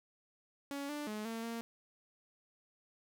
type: tone with pitch steps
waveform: sawtooth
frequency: 281 / 294.8 / 212.7 / 227.1 / 230.8 Hz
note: C#4 / D4 / G#3 / A#3 / A#3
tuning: +24 / +7 / +42 / -45 / -17 cents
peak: -35 dBFS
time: 0.71-1.61 s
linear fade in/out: 0 ms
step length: 180 ms
effects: none